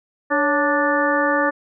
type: harmonic tone with a mistuned harmonic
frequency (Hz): 293.3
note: D4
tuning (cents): -2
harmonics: 1 / 2 / 3 / 4 / 5 / 6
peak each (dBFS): -23 / -21 / -25 / -23 / -26 / -22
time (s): 0.3-1.51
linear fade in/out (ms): 20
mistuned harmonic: 2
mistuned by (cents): -78
effects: none